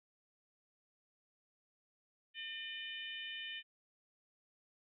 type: harmonic tone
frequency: 604 Hz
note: D5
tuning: 48 cents sharp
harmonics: 3 / 4 / 5 / 6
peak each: -48 / -49 / -45 / -53 dBFS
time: 2.34-3.63 s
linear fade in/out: 50 ms
effects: none